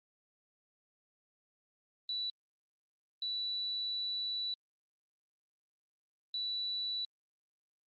sine tone bursts at uneven times, 3951 Hz, B7, in tune, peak -34 dBFS, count 3, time 2.09-2.3 / 3.22-4.54 / 6.34-7.05 s, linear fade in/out 2 ms, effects Opus 32 kbps

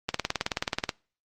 click train, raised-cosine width 0.2 ms, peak -8 dBFS, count 16, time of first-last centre 0.09-0.892 s, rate 18.7 Hz, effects noise-tail reverb RT60 0.4 s tail -25 dB re dry + Opus 32 kbps

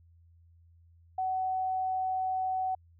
sine tone, 751 Hz, F#5, 26 cents sharp, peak -28 dBFS, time 1.18-2.75 s, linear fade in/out 5 ms, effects added 84 Hz sine -57 dBFS peak until 2.99 s

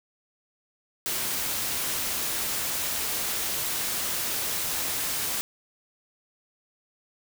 white noise, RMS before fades -29 dBFS, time 1.06-5.41 s, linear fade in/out 0 ms, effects none

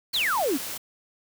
sine exponential sweep, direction down, 4615 to 240.7 Hz, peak -22 dBFS, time 0.13-0.58 s, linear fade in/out 20 ms
white noise, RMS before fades -34 dBFS, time 0.13-0.78 s, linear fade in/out 10 ms
effects none

